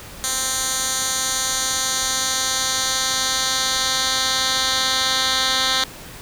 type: tone with band-pass filter sweep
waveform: 10% pulse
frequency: 261.6 Hz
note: C4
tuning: in tune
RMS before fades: -21 dBFS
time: 0.24-5.84 s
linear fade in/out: 0 ms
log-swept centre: 7600 to 3900 Hz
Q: 1.5
effects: pink hiss -38 dBFS RMS until 6.21 s